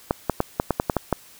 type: clicks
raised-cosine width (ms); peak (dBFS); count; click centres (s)
1; -5; 9; 0.109 / 0.297 / 0.404 / 0.599 / 0.707 / 0.799 / 0.898 / 0.967 / 1.127
effects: white hiss -49 dBFS RMS until 1.39 s